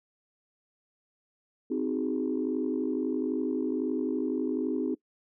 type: chord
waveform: sine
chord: Ab dominant seventh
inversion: first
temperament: just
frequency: 259.6 / 311.5 / 373.8 / 415.3 Hz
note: C4 / Eb4 / Gb4 / Ab4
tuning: -13 / +2 / +18 / 0 cents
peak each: -30 / -31 / -34 / -34 dBFS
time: 1.7-4.95 s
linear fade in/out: 10 ms
effects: noise-tail reverb RT60 0.1 s tail -22 dB re dry + tanh soft clip ceiling -18 dBFS